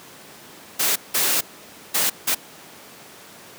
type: noise bursts at uneven times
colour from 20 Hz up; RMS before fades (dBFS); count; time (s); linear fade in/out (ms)
white; -20; 4; 0.79-0.96 / 1.14-1.41 / 1.94-2.1 / 2.27-2.35; 10
effects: pink hiss -43 dBFS RMS until 3.58 s + high-pass 200 Hz 12 dB/octave